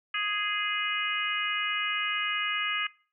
harmonic tone, 415.3 Hz, G#4, in tune, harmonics 3 / 4 / 5 / 6 / 7, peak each -34 / -34 / -34 / -34 / -34 dBFS, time 0.14-2.87 s, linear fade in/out 5 ms, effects noise-tail reverb RT60 0.4 s tail -22 dB re dry

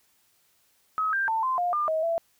sine tone with pitch steps, 1276 / 1584 / 893 / 1037 / 708 / 1202 / 635 / 668 Hz, D#6 / G6 / A5 / C6 / F5 / D6 / D#5 / E5, +43 / +18 / +25 / -16 / +23 / +40 / +35 / +23 cents, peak -23 dBFS, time 0.98-2.18 s, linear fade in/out 0 ms, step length 150 ms, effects white hiss -66 dBFS RMS until 2.39 s

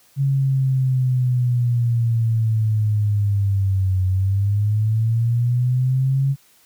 sine linear two-way sweep, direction down then up, 138.59 to 92.5 to 138.59 Hz, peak -15 dBFS, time 0.16-6.36 s, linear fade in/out 50 ms, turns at 4.05 s, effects white hiss -55 dBFS RMS until 6.65 s + high-pass 60 Hz 12 dB/octave

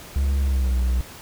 triangle tone with pitch glide, 68.6 to 61.83 Hz, C#2 to B1, -17 to +3 cents, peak -16 dBFS, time 0.16-1.01 s, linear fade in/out 0 ms, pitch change -180 cents, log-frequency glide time 0.43-0.79 s, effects pink hiss -41 dBFS RMS until 1.21 s

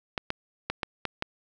clicks, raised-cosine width 0.3 ms, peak -12 dBFS, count 6, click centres 0.178 / 0.304 / 0.7 / 0.832 / 1.053 / 1.224 s, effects none

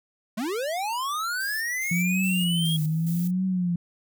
square linear sweep, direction up, 197.5 to 3315 Hz, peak -27 dBFS, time 0.37-2.77 s, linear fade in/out 10 ms
violet noise with tremolo, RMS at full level -39 dBFS, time 1.4-3.31 s, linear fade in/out 5 ms, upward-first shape square, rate 2.4 Hz, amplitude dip 70%
sine tone with vibrato, 170.9 Hz, F3, 37 cents flat, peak -22 dBFS, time 1.91-3.76 s, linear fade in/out 5 ms, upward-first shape triangle, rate 0.81 Hz, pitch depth 180 cents each way
effects none

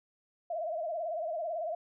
sine tone with vibrato, 655 Hz, E5, 11 cents flat, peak -32 dBFS, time 0.5-1.75 s, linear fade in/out 5 ms, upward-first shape sine, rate 18 Hz, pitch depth 110 cents each way, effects none

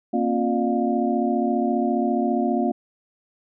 sine tone cluster, 234.6 / 269.4 / 353.1 / 605 / 705 Hz, A#3 / C#4 / F4 / D#5 / F5, +11 / -49 / +19 / -49 / +16 cents, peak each -23 / -25 / -26 / -31 / -26 dBFS, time 0.13-2.72 s, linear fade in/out 10 ms, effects none

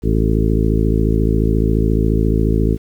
harmonic tone with a mistuned harmonic, 54.3 Hz, A1, 22 cents flat, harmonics 1 / 2 / 3 / 4 / 5 / 6 / 7 / 8, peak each -16 / -19 / -21 / -22 / -23 / -24 / -24 / -25 dBFS, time 0.02-2.78 s, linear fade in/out 50 ms, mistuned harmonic 8, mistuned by +25 cents, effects 8-bit

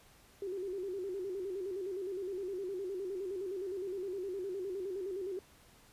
sine tone with vibrato, 380 Hz, F#4, 46 cents sharp, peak -36 dBFS, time 0.42-5.39 s, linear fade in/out 2 ms, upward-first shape square, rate 9.7 Hz, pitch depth 79 cents each way, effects pink hiss -62 dBFS RMS until 5.92 s + resampled to 32000 Hz

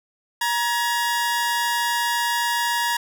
sawtooth tone pair together, 947.4 / 1688 Hz, A#5 / G#6, +28 / +28 cents, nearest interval minor seventh, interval 1000 cents, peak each -18 / -22 dBFS, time 0.41-2.97 s, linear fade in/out 5 ms, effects none

